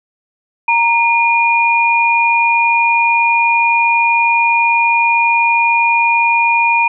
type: tone pair together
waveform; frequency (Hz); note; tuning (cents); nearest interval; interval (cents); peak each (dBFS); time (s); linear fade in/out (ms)
sine; 932.3 / 2431; A#5 / D#7; 0 / -41; octave + perfect fourth; 1659; -12; 0.68-6.88; 5
effects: none